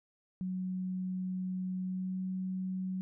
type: tone with pitch glide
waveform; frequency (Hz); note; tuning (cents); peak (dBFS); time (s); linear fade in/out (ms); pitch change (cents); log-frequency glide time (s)
sine; 185 to 186.72; F#3 to F#3; 0 to +16; -33; 0.41-3.01; 0; +16; 1.82-2.2
effects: none